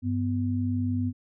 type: tone pair together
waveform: sine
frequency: 98.8 / 249 Hz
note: G2 / B3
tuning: +14 / +14 cents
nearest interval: octave + major third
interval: 1600 cents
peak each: -27 dBFS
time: 0.02-1.13 s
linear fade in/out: 50 ms
effects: none